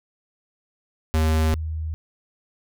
square / sine tone pair in turn, 79 / 79 Hz, D#2 / D#2, +27 / +27 cents, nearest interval unison, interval 0 cents, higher neither, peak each -18 / -25 dBFS, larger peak first, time 1.14-1.54 / 1.54-1.94 s, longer neither, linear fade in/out 0 ms, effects none

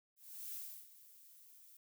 violet noise with ADSR envelope, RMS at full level -45 dBFS, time 0.16-1.77 s, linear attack 370 ms, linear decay 340 ms, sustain -16 dB, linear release 3 ms, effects none

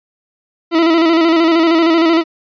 40% pulse tone with vibrato, 329.6 Hz, E4, in tune, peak -8 dBFS, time 0.71-2.24 s, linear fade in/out 50 ms, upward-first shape square, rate 13 Hz, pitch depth 45 cents each way, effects resampled to 11025 Hz

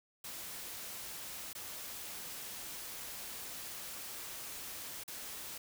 white noise with dropouts, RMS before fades -45 dBFS, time 0.24-5.58 s, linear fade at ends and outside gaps 5 ms, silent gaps 1.531-1.55 / 5.037-5.078 s, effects none

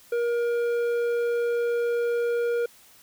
square tone with low-pass filter, 473.7 Hz, A#4, 28 cents sharp, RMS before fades -25 dBFS, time 0.12-2.66 s, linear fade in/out 5 ms, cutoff 1500 Hz, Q 0.58, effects white hiss -54 dBFS RMS until 3.02 s

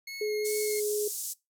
25% pulse tone with vibrato, 2172 Hz, C#7, 36 cents flat, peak -34 dBFS, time 0.07-0.8 s, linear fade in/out 5 ms, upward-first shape sine, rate 2.5 Hz, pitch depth 18 cents each way
sine tone with pitch glide, 423.5 to 419.1 Hz, G#4 to G#4, +34 to +16 cents, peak -27 dBFS, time 0.21-1.08 s, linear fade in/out 5 ms, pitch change -18 cents, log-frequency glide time 0.65-0.85 s
pink band-pass noise, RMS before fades -36 dBFS, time 0.44-1.34 s, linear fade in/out 20 ms, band 6200 to 14000 Hz, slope 24 dB/octave
effects noise-tail reverb RT60 0.2 s tail -21 dB re dry

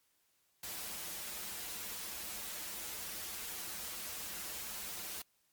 white noise with comb filter, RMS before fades -43 dBFS, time 0.63-5.22 s, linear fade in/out 5 ms, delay 7.5 ms, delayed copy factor -0.9, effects white hiss -75 dBFS RMS until 5.52 s + MP3 96 kbps

